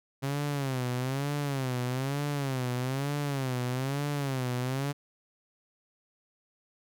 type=tone with vibrato; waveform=sawtooth; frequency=134.4 Hz; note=C3; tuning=47 cents sharp; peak=-25 dBFS; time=0.22-4.93 s; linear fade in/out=20 ms; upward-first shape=sine; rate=1.1 Hz; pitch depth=140 cents each way; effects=none